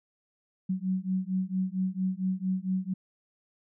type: beating tone pair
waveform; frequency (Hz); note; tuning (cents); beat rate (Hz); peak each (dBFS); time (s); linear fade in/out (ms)
sine; 185 / 189.4; F#3 / F#3; 0 / +41; 4.4; -30; 0.69-2.94; 10
effects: none